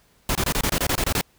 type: noise bursts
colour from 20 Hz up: pink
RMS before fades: -22 dBFS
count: 11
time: 0.29-1.212 s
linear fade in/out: 2 ms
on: 62 ms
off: 24 ms
effects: pink hiss -60 dBFS RMS until 1.38 s